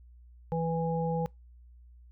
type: harmonic tone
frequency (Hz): 164.81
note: E3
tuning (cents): 0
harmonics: 1 / 3 / 5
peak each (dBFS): -30 / -32 / -35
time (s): 0.52-1.26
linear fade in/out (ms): 0
effects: noise-tail reverb RT60 0.2 s tail -25 dB re dry + added 60 Hz sine -51 dBFS peak until 2.11 s